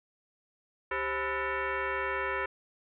sine tone with frequency modulation, 393.3 Hz, G4, 6 cents sharp, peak -29 dBFS, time 0.91-2.46 s, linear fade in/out 5 ms, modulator 462 Hz, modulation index 4.1, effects none

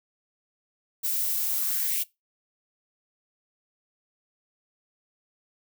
violet noise with high-pass filter sweep, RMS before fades -27 dBFS, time 1.03-2.04 s, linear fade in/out 20 ms, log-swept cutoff 270 to 2700 Hz, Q 3.3, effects noise-tail reverb RT60 0.2 s tail -21 dB re dry

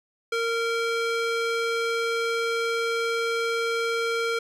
square tone with band-pass filter, 461.3 Hz, A#4, 18 cents flat, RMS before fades -26 dBFS, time 0.32-4.39 s, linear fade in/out 5 ms, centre 1900 Hz, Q 0.55, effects none

